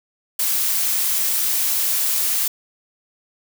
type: noise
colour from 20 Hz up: blue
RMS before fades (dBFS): -20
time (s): 0.39-2.48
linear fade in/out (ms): 5
effects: none